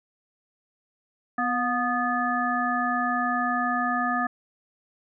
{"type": "harmonic tone with a mistuned harmonic", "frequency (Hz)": 246.9, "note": "B3", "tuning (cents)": 0, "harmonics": [1, 3, 5, 7], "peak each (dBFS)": [-29, -28, -27, -29], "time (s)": [1.38, 4.27], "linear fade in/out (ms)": 5, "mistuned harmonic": 3, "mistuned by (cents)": -46, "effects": []}